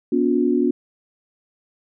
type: tone cluster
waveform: sine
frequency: 245 / 286.4 / 358.5 Hz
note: B3 / D4 / F4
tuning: -14 / -43 / +45 cents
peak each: -20 dBFS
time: 0.12-0.71 s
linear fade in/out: 5 ms
effects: none